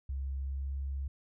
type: tone with pitch glide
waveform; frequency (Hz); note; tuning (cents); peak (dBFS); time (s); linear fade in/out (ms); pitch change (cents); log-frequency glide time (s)
sine; 67.6 to 68.42; C#2 to C#2; -43 to -22; -33; 0.09-1.08; 5; +21; 0.38-0.71
effects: none